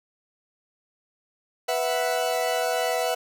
40% pulse chord, B suspended fourth, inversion none, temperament equal, 493.9 / 659.3 / 740 Hz, B4 / E5 / F#5, 0 / 0 / 0 cents, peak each -27 / -26 / -27 dBFS, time 1.68-3.15 s, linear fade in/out 10 ms, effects none

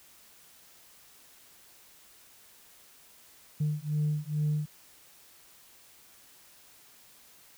sine beating tone pair, 149.4 / 151.7 Hz, D3 / D#3, +30 / -44 cents, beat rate 2.3 Hz, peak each -29 dBFS, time 3.6-4.66 s, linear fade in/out 10 ms, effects tanh soft clip ceiling -22 dBFS + white hiss -57 dBFS RMS until 7.57 s

